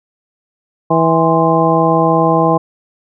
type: harmonic tone with a mistuned harmonic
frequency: 163.2 Hz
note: E3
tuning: 17 cents flat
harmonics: 1 / 2 / 3 / 4 / 5 / 6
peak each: -16 / -16 / -16 / -16 / -16 / -16 dBFS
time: 0.9-2.58 s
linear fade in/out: 10 ms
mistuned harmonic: 6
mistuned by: +110 cents
effects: none